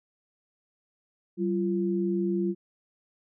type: tone pair together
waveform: sine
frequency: 191.4 / 344.6 Hz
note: G3 / F4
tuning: -41 / -23 cents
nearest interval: minor seventh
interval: 1018 cents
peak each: -27 dBFS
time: 1.37-2.55 s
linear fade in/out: 50 ms
effects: none